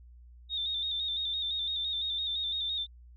sine tone with vibrato, 3646 Hz, A#7, 39 cents flat, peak -30 dBFS, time 0.49-2.87 s, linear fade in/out 50 ms, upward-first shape square, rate 5.9 Hz, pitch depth 42 cents each way, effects added 60 Hz sine -50 dBFS peak until 3.16 s

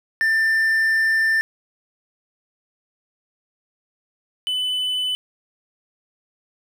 triangle tone pair in turn, 1786 / 3004 Hz, A6 / F#7, +25 / +26 cents, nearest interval major sixth, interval 901 cents, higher second, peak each -14 / -19 dBFS, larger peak first, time 0.21-1.41 / 4.47-5.15 s, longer first, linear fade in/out 0 ms, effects none

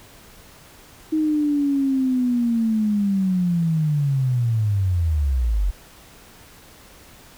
sine linear sweep, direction down, 315.3 to 43.85 Hz, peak -17 dBFS, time 1.12-5.71 s, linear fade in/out 10 ms, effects pink hiss -47 dBFS RMS until 7.37 s

